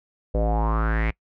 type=tone with low-pass filter sweep; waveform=square; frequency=55 Hz; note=A1; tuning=in tune; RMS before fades=-22 dBFS; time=0.34-1.11 s; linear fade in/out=10 ms; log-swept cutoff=530 to 2300 Hz; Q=6.4; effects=noise-tail reverb RT60 0.1 s tail -23 dB re dry